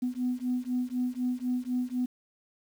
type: beating tone pair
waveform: sine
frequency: 247.4 / 251.4 Hz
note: B3 / B3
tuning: +3 / +31 cents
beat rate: 4 Hz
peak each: -30 dBFS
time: 0.02-2.06 s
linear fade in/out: 10 ms
effects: tanh soft clip ceiling -21 dBFS + 9-bit